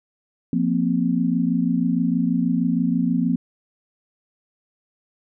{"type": "chord", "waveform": "sine", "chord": "F suspended fourth", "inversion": "none", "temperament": "equal with one note detuned", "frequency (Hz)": [174.61, 233.1, 259.4], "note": ["F3", "Bb3", "C4"], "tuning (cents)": [0, 0, -15], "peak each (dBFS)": -22, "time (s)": [0.53, 3.36], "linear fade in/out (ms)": 2, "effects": []}